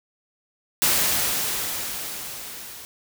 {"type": "noise with level ramp", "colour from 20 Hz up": "white", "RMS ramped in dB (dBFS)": [-19, -40], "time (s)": [0.82, 2.85], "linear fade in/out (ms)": 0, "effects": []}